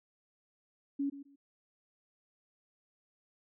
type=tone with echo; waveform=sine; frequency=280 Hz; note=C#4; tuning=18 cents sharp; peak=-30 dBFS; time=0.99-1.1 s; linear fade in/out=10 ms; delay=130 ms; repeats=2; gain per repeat=-14 dB; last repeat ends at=1.36 s; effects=none